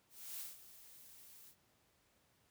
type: noise with ADSR envelope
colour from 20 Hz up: blue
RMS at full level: -45 dBFS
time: 0.09-1.56 s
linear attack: 300 ms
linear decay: 170 ms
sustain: -14 dB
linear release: 82 ms
effects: pink hiss -74 dBFS RMS until 2.5 s + high-pass 60 Hz 12 dB/octave